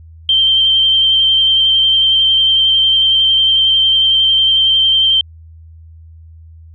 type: tone with vibrato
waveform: sine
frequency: 3136 Hz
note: G7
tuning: in tune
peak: -8 dBFS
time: 0.29-5.21 s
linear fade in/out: 2 ms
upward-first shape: square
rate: 11 Hz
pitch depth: 11 cents each way
effects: added 81 Hz sine -35 dBFS peak until 6.74 s